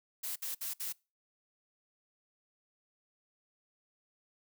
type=noise bursts; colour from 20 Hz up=blue; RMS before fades=-38 dBFS; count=4; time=0.23-0.927 s; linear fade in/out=10 ms; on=130 ms; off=59 ms; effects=noise-tail reverb RT60 0.3 s tail -25 dB re dry